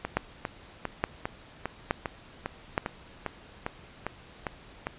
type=two click trains; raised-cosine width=0.5 ms; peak=-15 / -9 dBFS; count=13 / 4; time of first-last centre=0.05-4.869 / 0.17-2.779 s; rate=2.49 / 1.15 Hz; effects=pink hiss -51 dBFS RMS until 4.98 s + resampled to 8000 Hz